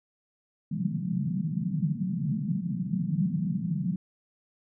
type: band-pass noise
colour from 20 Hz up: pink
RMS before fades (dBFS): -29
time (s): 0.71-3.96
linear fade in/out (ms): 5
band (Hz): 150 to 200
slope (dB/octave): 48
effects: none